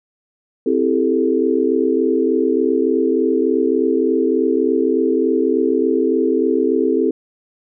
sine chord, A minor seventh, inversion first, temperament equal with one note detuned, 261.6 / 329.6 / 396.6 / 440 Hz, C4 / E4 / G4 / A4, 0 / 0 / +20 / 0 cents, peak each -19 dBFS, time 0.66-7.11 s, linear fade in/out 5 ms, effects none

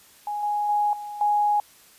sine tone with level steps, 830.6 Hz, G#5, in tune, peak -26 / -22 / -19 / -32 / -18 dBFS, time 0.27-1.6 s, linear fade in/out 2 ms, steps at 0.43 / 0.69 / 0.93 / 1.21 s, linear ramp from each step 2 ms, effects white hiss -53 dBFS RMS until 1.98 s + resampled to 32000 Hz

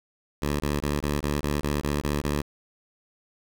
10% pulse tone bursts, 73 Hz, D2, 10 cents flat, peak -16 dBFS, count 10, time 0.42-2.418 s, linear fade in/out 5 ms, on 180 ms, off 22 ms, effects none

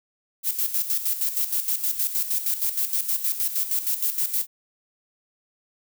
violet noise with tremolo, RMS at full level -23 dBFS, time 0.43-4.47 s, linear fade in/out 50 ms, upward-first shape square, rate 6.4 Hz, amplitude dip 65%, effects none

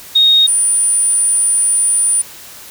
sine tone pair in turn, 3729 / 9396 Hz, A#7 / D9, 0 / 0 cents, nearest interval octave + major third, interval 1600 cents, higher second, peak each -6 / -10 dBFS, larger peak first, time 0.15-0.47 / 0.47-2.22 s, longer second, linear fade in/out 10 ms, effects white hiss -35 dBFS RMS until 2.7 s

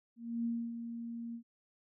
sine tone with ADSR envelope, 233.1 Hz, A#3, in tune, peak -31 dBFS, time 0.16-1.43 s, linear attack 290 ms, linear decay 270 ms, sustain -8 dB, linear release 86 ms, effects none

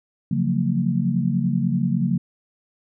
sine chord, Gb major seventh, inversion second, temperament equal with one note detuned, 138.59 / 174.61 / 185 / 228.3 Hz, Db3 / F3 / Gb3 / Bb3, 0 / 0 / 0 / -36 cents, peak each -24 dBFS, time 0.31-2.18 s, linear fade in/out 5 ms, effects none

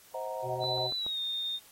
sine chord, C half-diminished seventh, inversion none, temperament equal with one note detuned, 523.3 / 635.7 / 740 / 932.3 Hz, C5 / Eb5 / Gb5 / Bb5, 0 / +37 / 0 / 0 cents, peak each -38 / -39 / -42 / -39 dBFS, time 0.14-0.87 s, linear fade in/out 5 ms
harmonic tone, 125.2 Hz, B2, 24 cents sharp, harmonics 1 / 3 / 5 / 6, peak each -39 / -39 / -39 / -39 dBFS, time 0.42-0.92 s, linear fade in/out 50 ms
sine tone with pitch glide, 3989 to 3658 Hz, B7 to A#7, +17 to -33 cents, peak -31 dBFS, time 0.6-1.6 s, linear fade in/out 50 ms, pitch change -150 cents, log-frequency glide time 0.96-1.19 s
click train, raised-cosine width 1 ms, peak -32 dBFS, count 4, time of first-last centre 0.64-1.064 s, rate 7.07 Hz
effects white hiss -57 dBFS RMS until 1.71 s + AAC 48 kbps

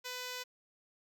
5% pulse tone, 500 Hz, B4, 21 cents sharp, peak -28 dBFS, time 0.04-0.44 s, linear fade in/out 20 ms, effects none

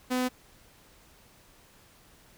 sawtooth tone, 252.6 Hz, B3, 39 cents sharp, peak -22 dBFS, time 0.1-0.29 s, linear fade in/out 20 ms, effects pink hiss -58 dBFS RMS until 2.37 s

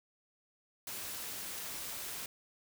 white noise, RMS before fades -42 dBFS, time 0.87-2.26 s, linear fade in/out 2 ms, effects none

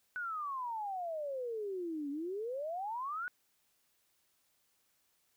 sine exponential two-way sweep, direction down then up, 1500 to 277.2 to 1500 Hz, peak -36 dBFS, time 0.16-3.28 s, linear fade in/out 0 ms, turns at 2.1 s, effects white hiss -75 dBFS RMS until 5.36 s

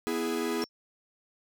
45% pulse chord, E major, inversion second, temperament equal, 246.9 / 329.6 / 415.3 Hz, B3 / E4 / G#4, 0 / 0 / 0 cents, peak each -34 / -33 / -32 dBFS, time 0.07-0.64 s, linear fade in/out 0 ms
sine tone with exponential decay, 5450 Hz, F8, 43 cents flat, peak -30 dBFS, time 0.62-0.69 s, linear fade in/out 0 ms, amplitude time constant 15 ms
effects none

